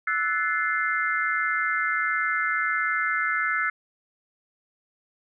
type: chord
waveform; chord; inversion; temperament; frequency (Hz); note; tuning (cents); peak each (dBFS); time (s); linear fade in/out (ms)
sine; F# half-diminished seventh; third; equal with one note detuned; 1318.5 / 1480 / 1737.8 / 2093; E6 / F#6 / A6 / C7; 0 / 0 / -22 / 0; -28; 0.07-3.7; 5
effects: none